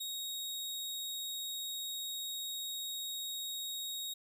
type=tone; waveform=sawtooth; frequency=3765 Hz; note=A#7; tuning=16 cents sharp; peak=-35 dBFS; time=0-4.14 s; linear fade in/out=10 ms; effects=none